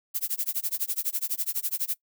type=noise with tremolo; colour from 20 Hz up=violet; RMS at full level=-26 dBFS; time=0.14-1.95 s; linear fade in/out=20 ms; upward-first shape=sine; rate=12 Hz; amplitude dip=100%; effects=noise-tail reverb RT60 0.1 s tail -22 dB re dry